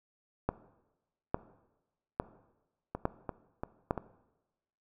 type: two click trains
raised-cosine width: 1 ms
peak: -21 / -14 dBFS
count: 4 / 5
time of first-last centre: 2.95-3.977 / 0.49-3.909 s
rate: 2.92 / 1.17 Hz
effects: noise-tail reverb RT60 1.0 s tail -17 dB re dry